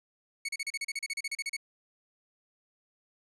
sawtooth tone bursts, 2217 Hz, C#7, in tune, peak -28 dBFS, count 16, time 0.45-1.567 s, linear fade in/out 5 ms, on 37 ms, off 35 ms, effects resampled to 24000 Hz

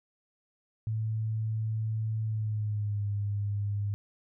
sine tone with pitch glide, 110 to 102.04 Hz, A2 to G#2, 0 to -30 cents, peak -28 dBFS, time 0.87-3.94 s, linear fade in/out 0 ms, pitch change -130 cents, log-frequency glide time 2.24-3.05 s, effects none

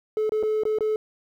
triangle tone with dropouts, 431.5 Hz, A4, 34 cents flat, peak -18 dBFS, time 0.17-0.96 s, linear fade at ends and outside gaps 1 ms, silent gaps 0.294-0.32 / 0.428-0.434 / 0.635-0.653 / 0.786-0.807 s, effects tanh soft clip ceiling -16 dBFS + 10-bit

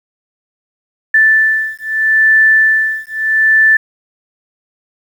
sine beating tone pair, 1760 / 1760.78 Hz, A6 / A6, 0 / +1 cents, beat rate 0.78 Hz, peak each -11 dBFS, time 1.14-3.77 s, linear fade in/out 5 ms, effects 7-bit

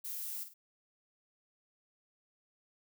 violet noise with echo, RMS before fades -41 dBFS, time 0.04-0.44 s, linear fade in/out 10 ms, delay 50 ms, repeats 2, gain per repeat -9 dB, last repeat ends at 0.54 s, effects none

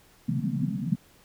pink band-pass noise, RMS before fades -28 dBFS, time 0.28-0.96 s, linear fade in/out 10 ms, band 130 to 250 Hz, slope 96 dB/octave, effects pink hiss -58 dBFS RMS until 1.24 s

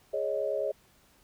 sine chord, Ab suspended fourth, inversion none, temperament just, 415.3 / 553.7 / 623 Hz, Ab4 / Db5 / Eb5, 0 / -2 / +2 cents, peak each -34 / -31 / -32 dBFS, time 0.13-0.72 s, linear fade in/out 10 ms, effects pink hiss -63 dBFS RMS until 1.23 s

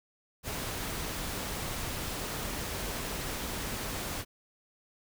pink noise, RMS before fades -36 dBFS, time 0.43-4.25 s, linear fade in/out 50 ms, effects none

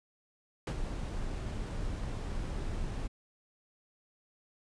brown noise with ADSR envelope, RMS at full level -28 dBFS, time 0.67-3.08 s, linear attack 3 ms, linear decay 63 ms, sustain -8 dB, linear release 17 ms, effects resampled to 22050 Hz

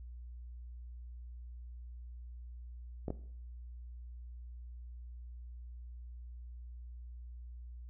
clicks, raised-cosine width 2 ms, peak -23 dBFS, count 2, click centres 3.082 / 3.104 s, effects noise-tail reverb RT60 0.6 s tail -17 dB re dry + added 60 Hz sine -45 dBFS peak until 7.89 s

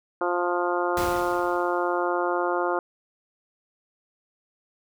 harmonic tone, 176.1 Hz, F3, 15 cents sharp, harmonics 2 / 3 / 4 / 5 / 6 / 7 / 8, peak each -27 / -29 / -30 / -31 / -32 / -32 / -33 dBFS, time 0.21-2.79 s, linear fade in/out 2 ms
pink noise with exponential decay, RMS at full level -30 dBFS, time 0.97-2.08 s, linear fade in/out 1 ms, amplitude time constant 240 ms
effects none

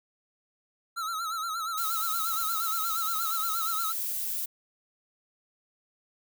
square tone with vibrato, 1318.5 Hz, E6, in tune, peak -31 dBFS, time 0.96-3.93 s, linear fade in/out 20 ms, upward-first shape sine, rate 8.5 Hz, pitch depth 81 cents each way
violet noise, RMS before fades -32 dBFS, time 1.77-4.46 s, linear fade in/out 10 ms
effects none

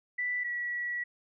sine tone pair in turn, 1975.5 / 1936 Hz, B6 / B6, 0 / -35 cents, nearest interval unison, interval 35 cents, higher first, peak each -29 / -31 dBFS, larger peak first, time 0.18-0.44 / 0.44-1.04 s, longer second, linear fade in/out 10 ms, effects none

